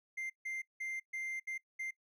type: tone bursts at uneven times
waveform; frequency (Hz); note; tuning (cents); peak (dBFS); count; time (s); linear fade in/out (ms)
triangle; 2093; C7; 0; -36; 6; 0.17-0.3 / 0.45-0.62 / 0.8-1 / 1.13-1.4 / 1.47-1.58 / 1.79-1.91; 10
effects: noise-tail reverb RT60 0.1 s tail -20 dB re dry